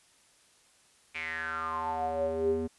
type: tone with band-pass filter sweep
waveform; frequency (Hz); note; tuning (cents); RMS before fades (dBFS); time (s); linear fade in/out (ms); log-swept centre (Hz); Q
square; 80.8; E2; -34; -32; 1.14-2.68; 20; 2400 to 310; 8.4
effects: white hiss -63 dBFS RMS until 2.78 s + resampled to 24000 Hz